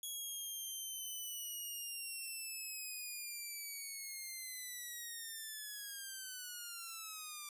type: linear sweep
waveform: 5% pulse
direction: down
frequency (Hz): 3343 to 1174.7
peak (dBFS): -34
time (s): 0.03-7.49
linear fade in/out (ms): 2
effects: resampled to 32000 Hz